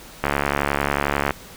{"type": "click train", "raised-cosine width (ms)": 0.5, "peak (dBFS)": -4, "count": 77, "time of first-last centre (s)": [0.24, 1.307], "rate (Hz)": 71.2, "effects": ["pink hiss -42 dBFS RMS until 1.56 s"]}